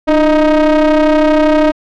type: ring-modulated tone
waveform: square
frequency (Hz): 158.1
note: D#3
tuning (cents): +28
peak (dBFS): -5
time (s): 0.07-1.72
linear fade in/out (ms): 20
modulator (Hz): 458
effects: low-pass 3000 Hz 12 dB/octave